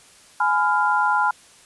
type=chord; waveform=sine; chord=F diminished; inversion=first; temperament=just; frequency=838.1 / 1005.8 / 1396.9 Hz; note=Ab5 / Cb6 / F6; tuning=+16 / +31 / 0 cents; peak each=-21 dBFS; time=0.4-1.31 s; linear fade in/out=5 ms; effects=white hiss -50 dBFS RMS until 1.65 s + resampled to 24000 Hz